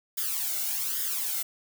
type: noise with flanger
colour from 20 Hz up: blue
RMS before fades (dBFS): -30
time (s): 0.17-1.43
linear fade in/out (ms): 10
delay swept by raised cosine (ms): 0.58 to 1.43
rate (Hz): 1.2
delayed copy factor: +0.8
effects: none